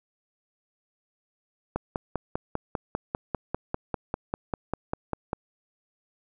click train, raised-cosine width 1 ms, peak -13 dBFS, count 19, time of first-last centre 1.76-5.331 s, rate 5.04 Hz, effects none

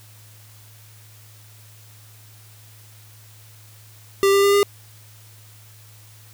square tone with pitch steps, 394.2 / 397.6 / 401.1 / 404.6 Hz, G4 / G4 / G4 / G#4, +10 / +25 / +40 / -45 cents, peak -14 dBFS, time 4.23-4.63 s, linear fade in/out 0 ms, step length 100 ms, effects added 107 Hz sine -46 dBFS peak until 6.33 s + white hiss -50 dBFS RMS until 6.33 s

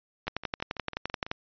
two click trains, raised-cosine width 0.3 ms, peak -23 / -13 dBFS, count 7 / 13, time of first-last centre 0.27-1.265 / 0.28-1.314 s, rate 6.03 / 11.6 Hz, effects resampled to 11025 Hz

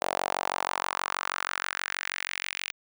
sawtooth tone with high-pass filter sweep, 46.25 Hz, F#1, in tune, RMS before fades -32 dBFS, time 0.01-2.72 s, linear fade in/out 10 ms, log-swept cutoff 650 to 2500 Hz, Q 2.5, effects none

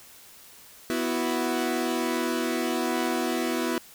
sawtooth chord, B suspended fourth, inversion none, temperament equal, 246.9 / 329.6 / 370 Hz, B3 / E4 / F#4, 0 / 0 / 0 cents, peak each -25 / -25 / -27 dBFS, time 0.9-3.78 s, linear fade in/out 0 ms, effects white hiss -50 dBFS RMS until 3.94 s

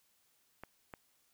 clicks, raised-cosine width 0.5 ms, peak -30 dBFS, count 2, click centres 0.636 / 0.938 s, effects white hiss -73 dBFS RMS until 1.33 s

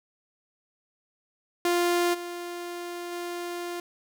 sawtooth tone with level steps, 349.2 Hz, F4, in tune, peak -18 / -30 / -28 dBFS, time 1.65-3.8 s, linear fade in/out 2 ms, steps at 2.13 / 3.11 s, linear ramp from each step 20 ms, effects none

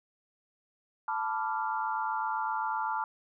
sine chord, B half-diminished seventh, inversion third, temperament equal with one note detuned, 880 / 987.8 / 1174.7 / 1385.7 Hz, A5 / B5 / D6 / F6, 0 / 0 / 0 / -14 cents, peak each -32 / -36 / -37 / -36 dBFS, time 1.08-3.04 s, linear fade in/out 2 ms, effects none

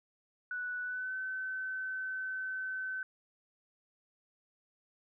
sine tone with pitch glide, 1480 to 1525.1 Hz, F#6 to G6, 0 to -48 cents, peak -35 dBFS, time 0.51-3.03 s, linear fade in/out 2 ms, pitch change +52 cents, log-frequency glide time 0.82-1.15 s, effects none

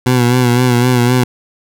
20% pulse tone with vibrato, 123.47 Hz, B2, in tune, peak -4 dBFS, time 0.06-1.24 s, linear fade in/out 5 ms, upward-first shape sine, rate 3.9 Hz, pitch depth 50 cents each way, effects none

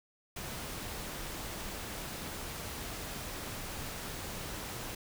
pink noise, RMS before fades -41 dBFS, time 0.36-4.95 s, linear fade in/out 5 ms, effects none

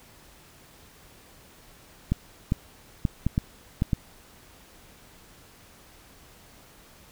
clicks, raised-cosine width 5 ms, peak -10 dBFS, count 7, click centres 2.12 / 2.521 / 3.052 / 3.266 / 3.379 / 3.821 / 3.932 s, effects pink hiss -53 dBFS RMS until 7.11 s

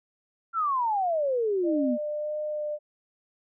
sine exponential sweep, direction down, 1389 to 230 Hz, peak -23 dBFS, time 0.53-1.98 s, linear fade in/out 50 ms
sine tone with vibrato, 602 Hz, D5, 43 cents sharp, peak -28 dBFS, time 1.63-2.79 s, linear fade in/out 50 ms, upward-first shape sine, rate 1.6 Hz, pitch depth 11 cents each way
effects none

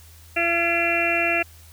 harmonic tone, 340 Hz, F4, 46 cents flat, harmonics 1 / 2 / 4 / 5 / 6 / 7 / 8, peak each -29 / -25 / -31 / -30 / -30 / -24 / -24 dBFS, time 0.36-1.43 s, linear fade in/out 10 ms, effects added 81 Hz sine -46 dBFS peak until 1.72 s + white hiss -51 dBFS RMS until 1.72 s

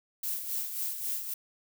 violet noise with tremolo, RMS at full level -32 dBFS, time 0.23-1.34 s, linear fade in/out 5 ms, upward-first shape sine, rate 3.7 Hz, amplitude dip 55%, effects none

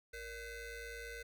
25% pulse ring-modulated tone, 523.3 Hz, C5, in tune, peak -38 dBFS, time 0.13-1.23 s, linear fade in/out 10 ms, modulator 992 Hz, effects none

